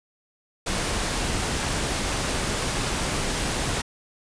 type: noise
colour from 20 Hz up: pink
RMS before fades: -26 dBFS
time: 0.66-3.82 s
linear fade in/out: 10 ms
effects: resampled to 22050 Hz